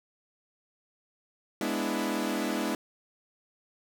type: chord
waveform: sawtooth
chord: E dominant seventh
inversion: first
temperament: equal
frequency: 207.7 / 246.9 / 293.7 / 329.6 Hz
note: G#3 / B3 / D4 / E4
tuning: 0 / 0 / 0 / 0 cents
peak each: -30 dBFS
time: 1.61-2.75 s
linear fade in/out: 2 ms
effects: none